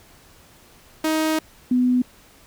sawtooth / sine tone pair in turn, 314.6 / 249.7 Hz, D#4 / B3, +19 / +19 cents, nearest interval major third, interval 400 cents, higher first, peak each -15 dBFS, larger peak neither, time 1.04-1.39 / 1.71-2.02 s, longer first, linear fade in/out 5 ms, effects pink hiss -51 dBFS RMS until 2.46 s

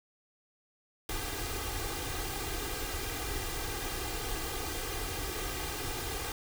pink noise with comb filter, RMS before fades -36 dBFS, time 1.09-6.32 s, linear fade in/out 2 ms, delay 2.5 ms, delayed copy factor +0.8, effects none

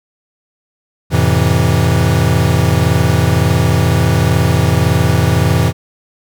square chord, F major seventh, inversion none, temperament equal with one note detuned, 87.31 / 108.8 / 130.81 / 164.81 Hz, F2 / A2 / C3 / E3, 0 / -19 / 0 / 0 cents, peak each -16 dBFS, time 1.1-5.73 s, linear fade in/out 50 ms, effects none

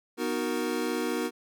square chord, B major seventh, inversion none, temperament equal, 246.9 / 311.1 / 370 / 466.2 Hz, B3 / D#4 / F#4 / A#4, 0 / 0 / 0 / 0 cents, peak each -34 dBFS, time 0.17-1.31 s, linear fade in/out 50 ms, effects none

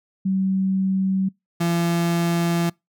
sine / 35% pulse tone pair in turn, 190.9 / 170.07 Hz, G3 / F3, -46 / -46 cents, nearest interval major second, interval 200 cents, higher first, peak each -18 / -17 dBFS, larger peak second, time 0.25-1.29 / 1.6-2.7 s, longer second, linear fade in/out 10 ms, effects noise-tail reverb RT60 0.2 s tail -26 dB re dry

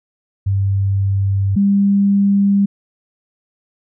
sine tone pair in turn, 98.2 / 199.49 Hz, G2 / G3, +4 / +31 cents, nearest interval octave, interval 1227 cents, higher second, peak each -13 / -10 dBFS, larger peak second, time 0.46-1.56 / 1.56-2.66 s, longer neither, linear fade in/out 10 ms, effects none

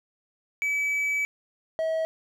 triangle tone pair in turn, 2292 / 643.2 Hz, D7 / E5, -43 / -43 cents, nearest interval octave + minor seventh, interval 2200 cents, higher first, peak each -22 dBFS, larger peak neither, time 0.62-1.25 / 1.79-2.05 s, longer first, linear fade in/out 0 ms, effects none

